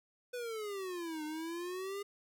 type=exponential two-way sweep; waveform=square; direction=down then up; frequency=500 to 302.7 to 408.7 Hz; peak=-39 dBFS; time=0.33-2.03 s; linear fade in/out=10 ms; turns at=1.24 s; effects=none